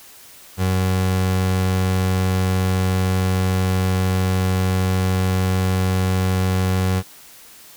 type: tone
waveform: 30% pulse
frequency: 93.3 Hz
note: F#2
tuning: 15 cents sharp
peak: -14 dBFS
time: 0.57-7.03 s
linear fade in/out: 50 ms
effects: white hiss -44 dBFS RMS until 7.76 s